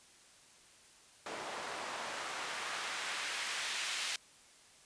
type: noise with band-pass filter sweep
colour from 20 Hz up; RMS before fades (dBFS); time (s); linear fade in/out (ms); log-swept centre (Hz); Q
white; -40; 1.26-4.16; 2; 630 to 2800; 0.87
effects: white hiss -61 dBFS RMS until 4.85 s + resampled to 22050 Hz